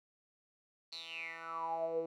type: tone with band-pass filter sweep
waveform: 10% pulse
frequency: 164.81 Hz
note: E3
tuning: in tune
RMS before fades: -40 dBFS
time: 0.92-2.06 s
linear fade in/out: 5 ms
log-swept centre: 4400 to 410 Hz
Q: 9.9
effects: none